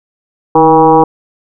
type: tone with frequency modulation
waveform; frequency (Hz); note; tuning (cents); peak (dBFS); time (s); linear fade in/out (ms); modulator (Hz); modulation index
sine; 641; E5; -49; -3; 0.55-1.04; 5; 162; 2.3
effects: none